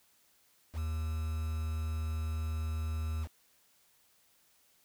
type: tone with quantisation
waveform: triangle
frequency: 79 Hz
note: D#2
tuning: 27 cents sharp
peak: -30 dBFS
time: 0.73-3.28 s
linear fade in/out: 50 ms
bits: 8
effects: white hiss -68 dBFS RMS until 4.84 s